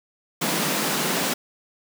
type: high-pass noise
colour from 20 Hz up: pink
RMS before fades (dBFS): -24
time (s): 0.41-1.34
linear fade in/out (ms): 10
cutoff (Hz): 150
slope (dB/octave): 96
effects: none